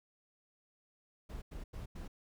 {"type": "noise bursts", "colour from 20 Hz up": "brown", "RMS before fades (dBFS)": -44, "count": 4, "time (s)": [1.29, 2.08], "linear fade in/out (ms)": 10, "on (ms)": 130, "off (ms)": 90, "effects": []}